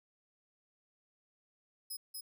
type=tone with echo; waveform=10% pulse; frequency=5100 Hz; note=D#8; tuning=42 cents sharp; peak=-34 dBFS; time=1.9-1.97 s; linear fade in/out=10 ms; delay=240 ms; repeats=1; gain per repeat=-2 dB; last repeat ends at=2.21 s; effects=none